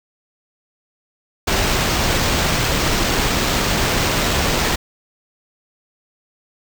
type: noise with sample-and-hold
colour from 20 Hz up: pink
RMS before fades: -18 dBFS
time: 1.47-4.76 s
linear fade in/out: 10 ms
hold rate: 11025 Hz
effects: none